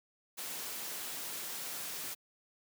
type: noise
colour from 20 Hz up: white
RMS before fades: -41 dBFS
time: 0.37-2.15 s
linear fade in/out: 20 ms
effects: high-pass 150 Hz 12 dB/octave